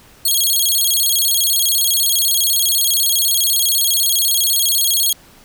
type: tone with vibrato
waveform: 10% pulse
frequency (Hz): 3765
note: A#7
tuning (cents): +16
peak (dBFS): -6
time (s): 0.25-5.13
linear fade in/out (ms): 5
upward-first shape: square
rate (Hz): 16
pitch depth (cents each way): 240
effects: pink hiss -46 dBFS RMS until 5.44 s